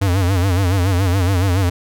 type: tone with vibrato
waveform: square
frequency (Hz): 93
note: F#2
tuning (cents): +9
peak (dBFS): -14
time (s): 0.01-1.7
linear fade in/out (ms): 10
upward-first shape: sine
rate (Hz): 7.1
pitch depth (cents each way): 120
effects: none